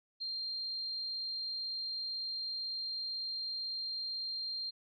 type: tone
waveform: sine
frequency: 4186 Hz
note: C8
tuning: in tune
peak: -36 dBFS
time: 0.2-4.71 s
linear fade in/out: 20 ms
effects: none